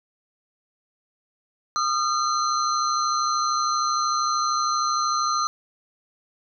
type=tone cluster; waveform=sine; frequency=1221 / 1354 / 4135 / 6080 Hz; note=D#6 / E6 / C8 / F#8; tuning=-33 / +46 / -21 / +46 cents; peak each=-22 / -29 / -30 / -31 dBFS; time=1.76-5.47 s; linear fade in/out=0 ms; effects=none